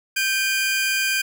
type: tone pair together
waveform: sawtooth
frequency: 1568 / 2432 Hz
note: G6 / D#7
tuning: 0 / -40 cents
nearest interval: minor sixth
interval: 760 cents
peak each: -19 dBFS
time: 0.16-1.22 s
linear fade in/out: 10 ms
effects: none